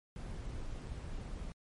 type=noise with dropouts; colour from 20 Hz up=brown; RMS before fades=-42 dBFS; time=0.16-1.52 s; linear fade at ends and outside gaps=0 ms; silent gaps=0.872-0.878 s; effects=MP3 48 kbps